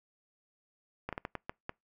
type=slowing click train; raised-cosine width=0.5 ms; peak=-21 dBFS; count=7; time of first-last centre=1.09-1.694 s; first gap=37 ms; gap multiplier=1.4; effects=noise-tail reverb RT60 0.2 s tail -26 dB re dry

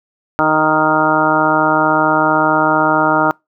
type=harmonic tone with a mistuned harmonic; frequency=155.56 Hz; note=D#3; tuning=in tune; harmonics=1 / 2 / 3 / 4 / 5 / 6 / 7 / 8 / 9; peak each=-26 / -18 / -25 / -18 / -19 / -17 / -27 / -18 / -18 dBFS; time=0.39-3.31 s; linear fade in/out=0 ms; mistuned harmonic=3; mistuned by=-25 cents; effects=noise-tail reverb RT60 0.2 s tail -26 dB re dry

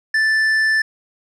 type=tone with tanh clipping; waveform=triangle; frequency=1760 Hz; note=A6; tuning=in tune; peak=-15 dBFS; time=0.14-0.82 s; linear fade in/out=5 ms; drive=11 dB; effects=none

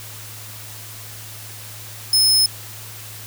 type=tone; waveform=sawtooth; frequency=5190 Hz; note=E8; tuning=28 cents flat; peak=-10 dBFS; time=2.13-2.46 s; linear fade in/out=2 ms; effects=added 107 Hz sine -39 dBFS peak until 3.26 s + white hiss -37 dBFS RMS until 3.26 s

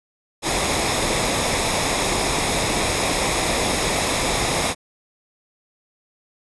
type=noise with comb filter; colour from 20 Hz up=pink; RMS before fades=-21 dBFS; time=0.42-4.75 s; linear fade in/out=50 ms; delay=0.67 ms; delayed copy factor=-0.5; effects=resampled to 24000 Hz

